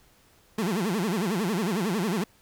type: tone with vibrato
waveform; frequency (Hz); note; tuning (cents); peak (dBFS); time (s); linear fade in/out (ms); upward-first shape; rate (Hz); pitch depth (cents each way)
30% pulse; 196; G3; 0; -22; 0.58-2.24; 5; sine; 11; 270
effects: pink hiss -60 dBFS RMS until 2.41 s